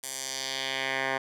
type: tone with band-pass filter sweep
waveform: 10% pulse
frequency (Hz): 133.4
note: C3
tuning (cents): +34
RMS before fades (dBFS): -32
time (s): 0.03-1.18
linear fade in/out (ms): 5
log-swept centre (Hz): 9300 to 1400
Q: 1.5
effects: none